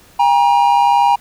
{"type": "tone pair together", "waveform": "triangle", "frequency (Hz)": [806, 947], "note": ["G5", "A#5"], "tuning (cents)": [48, 27], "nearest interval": "minor third", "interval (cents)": 279, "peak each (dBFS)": -10, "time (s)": [0.19, 1.16], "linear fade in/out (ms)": 10, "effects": ["pink hiss -46 dBFS RMS until 1.2 s"]}